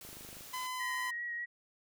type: noise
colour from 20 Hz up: white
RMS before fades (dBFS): -50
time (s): 0.01-0.67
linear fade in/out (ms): 2
type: click train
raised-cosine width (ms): 2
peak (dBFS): -40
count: 10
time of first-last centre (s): 0.05-0.409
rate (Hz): 25.1
type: tone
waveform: sawtooth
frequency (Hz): 1014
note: B5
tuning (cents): +45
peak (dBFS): -33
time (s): 0.53-1.11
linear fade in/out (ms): 10
type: tone with vibrato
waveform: sine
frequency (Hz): 1902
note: A#6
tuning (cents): +34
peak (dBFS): -36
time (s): 0.79-1.46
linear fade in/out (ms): 20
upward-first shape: sine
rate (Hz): 5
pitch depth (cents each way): 17
effects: none